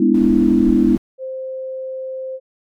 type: chord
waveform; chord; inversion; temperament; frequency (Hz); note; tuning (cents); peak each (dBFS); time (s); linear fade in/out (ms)
sine; E dominant seventh; first; just; 206 / 247.2 / 296.7 / 329.6; G#3 / B3 / D4 / E4; -14 / +2 / +18 / 0; -17 / -15 / -18 / -16; 0-0.97; 5
type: noise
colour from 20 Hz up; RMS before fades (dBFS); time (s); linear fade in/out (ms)
brown; -29; 0.14-0.98; 5
type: tone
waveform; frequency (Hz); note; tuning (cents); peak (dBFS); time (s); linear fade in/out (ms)
sine; 523.3; C5; 0; -24; 1.18-2.4; 50
effects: none